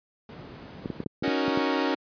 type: noise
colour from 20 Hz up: brown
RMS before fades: -35 dBFS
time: 0.29-1.04 s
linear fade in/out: 2 ms
type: clicks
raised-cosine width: 3 ms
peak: -15 dBFS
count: 8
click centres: 0.858 / 0.902 / 1.003 / 1.062 / 1.225 / 1.278 / 1.48 / 1.574 s
type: chord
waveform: sawtooth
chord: D# minor seventh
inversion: third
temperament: equal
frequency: 277.2 / 311.1 / 370 / 466.2 Hz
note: C#4 / D#4 / F#4 / A#4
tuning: 0 / 0 / 0 / 0 cents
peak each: -23 / -26 / -27 / -28 dBFS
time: 1.23-1.95 s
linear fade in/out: 10 ms
effects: high-pass 150 Hz 12 dB/octave + resampled to 11025 Hz